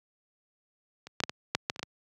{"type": "clicks", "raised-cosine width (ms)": 0.2, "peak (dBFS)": [-26, -11, -7, -17, -7, -10, -26, -18, -16], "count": 9, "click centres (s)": [1.07, 1.203, 1.237, 1.295, 1.55, 1.699, 1.761, 1.794, 1.83], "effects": ["high-pass 100 Hz 12 dB/octave"]}